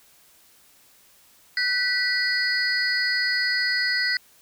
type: tone cluster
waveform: sine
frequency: 1513 / 1958 / 4360 / 4900 Hz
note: F#6 / B6 / C#8 / D#8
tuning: +38 / -15 / -29 / -27 cents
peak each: -28 / -23 / -28 / -27 dBFS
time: 1.57-4.17 s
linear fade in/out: 2 ms
effects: tanh soft clip ceiling -11 dBFS + white hiss -56 dBFS RMS until 4.41 s